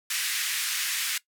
pink band-pass noise, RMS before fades -29 dBFS, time 0.1-1.18 s, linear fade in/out 5 ms, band 1700 to 15000 Hz, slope 24 dB/octave, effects noise-tail reverb RT60 0.1 s tail -19 dB re dry

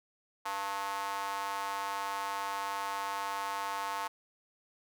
square tone with high-pass filter, 98.8 Hz, G2, 14 cents sharp, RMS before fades -36 dBFS, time 0.45-4.08 s, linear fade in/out 10 ms, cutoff 950 Hz, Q 3.8, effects none

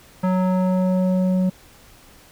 square tone with low-pass filter sweep, 185 Hz, F#3, in tune, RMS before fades -19 dBFS, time 0.23-1.5 s, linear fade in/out 10 ms, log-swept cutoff 1200 to 390 Hz, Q 1.4, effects pink hiss -49 dBFS RMS until 2.31 s

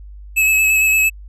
square tone with vibrato, 2588 Hz, E7, 32 cents flat, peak -12 dBFS, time 0.36-1.1 s, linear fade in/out 20 ms, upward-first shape square, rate 8.8 Hz, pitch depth 15 cents each way, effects added 50 Hz sine -33 dBFS peak until 1.28 s

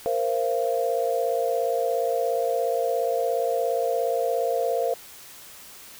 sine chord, Bb suspended second, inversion none, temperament equal with one note detuned, 466.2 / 523.3 / 683.7 Hz, Bb4 / C5 / F5, 0 / 0 / -37 cents, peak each -26 dBFS, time 0.06-4.94 s, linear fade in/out 0 ms, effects white hiss -45 dBFS RMS until 5.99 s

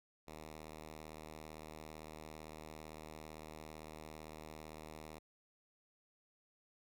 5% pulse tone, 77.78 Hz, D#2, in tune, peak -38 dBFS, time 0.27-5.19 s, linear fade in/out 10 ms, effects none

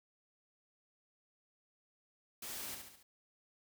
white noise with echo, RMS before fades -45 dBFS, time 2.42-2.75 s, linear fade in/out 5 ms, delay 70 ms, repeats 4, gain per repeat -5 dB, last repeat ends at 3.03 s, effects none

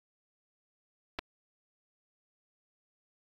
clicks, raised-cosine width 0.3 ms, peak -19 dBFS, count 2, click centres 1.188 / 1.191 s, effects AAC 64 kbps

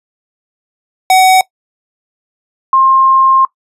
square / sine tone pair in turn, 751 / 1062.1 Hz, F#5 / C6, +26 / +26 cents, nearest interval tritone, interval 600 cents, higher second, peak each -5 / -5 dBFS, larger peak neither, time 1.1-1.41 / 2.73-3.45 s, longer second, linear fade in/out 2 ms, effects noise-tail reverb RT60 0.1 s tail -20 dB re dry + resampled to 32000 Hz

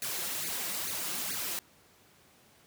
white noise with flanger, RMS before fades -35 dBFS, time 0.02-1.59 s, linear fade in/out 0 ms, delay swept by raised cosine 0.45 to 5.85 ms, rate 2.3 Hz, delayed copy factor +0.9, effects pink hiss -61 dBFS RMS until 2.66 s + high-pass 100 Hz 12 dB/octave

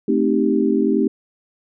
sine chord, A half-diminished seventh, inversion none, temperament equal, 220 / 261.6 / 311.1 / 392 Hz, A3 / C4 / Eb4 / G4, 0 / 0 / 0 / 0 cents, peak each -20 dBFS, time 0.08-1.08 s, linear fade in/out 5 ms, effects none

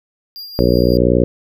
square tone with tremolo, 4796 Hz, D8, 36 cents sharp, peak -28 dBFS, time 0.36-0.97 s, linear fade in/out 0 ms, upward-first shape sine, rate 5.5 Hz, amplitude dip 40%
harmonic tone, 60.5 Hz, B1, 35 cents flat, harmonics 1 / 2 / 3 / 4 / 5 / 6 / 7 / 8 / 9, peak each -19 / -19 / -19 / -19 / -19 / -19 / -19 / -19 / -19 dBFS, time 0.59-1.24 s, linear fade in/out 0 ms
effects none

